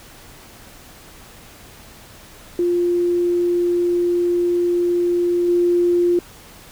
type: tone with level steps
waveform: sine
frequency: 350 Hz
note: F4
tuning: 4 cents sharp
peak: -15 / -13 dBFS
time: 2.59-6.19 s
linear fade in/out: 2 ms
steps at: 5.48 s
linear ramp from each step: 5 ms
effects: pink hiss -43 dBFS RMS until 6.71 s